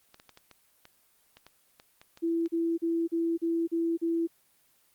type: clicks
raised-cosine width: 0.2 ms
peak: -32 dBFS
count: 12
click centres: 0.144 / 0.199 / 0.293 / 0.374 / 0.513 / 0.854 / 1.37 / 1.466 / 1.799 / 2.015 / 2.174 / 2.459 s
type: tone bursts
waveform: sine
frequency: 333.1 Hz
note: E4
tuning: 18 cents sharp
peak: -25 dBFS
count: 7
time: 2.22-4.274 s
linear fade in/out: 20 ms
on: 260 ms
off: 39 ms
effects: white hiss -66 dBFS RMS until 4.94 s + Opus 24 kbps